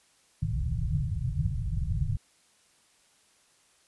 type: low-pass noise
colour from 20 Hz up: white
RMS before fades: -29 dBFS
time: 0.42-2.17 s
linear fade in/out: 10 ms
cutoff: 160 Hz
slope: 96 dB/octave
effects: white hiss -64 dBFS RMS until 3.87 s + resampled to 24000 Hz